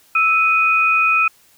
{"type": "tone pair together", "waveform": "sine", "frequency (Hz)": [1314, 2490], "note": ["E6", "D#7"], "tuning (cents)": [-6, 1], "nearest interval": "major seventh", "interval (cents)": 1107, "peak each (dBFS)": [-16, -14], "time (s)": [0.15, 1.28], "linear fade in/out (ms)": 5, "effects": ["white hiss -53 dBFS RMS until 1.57 s"]}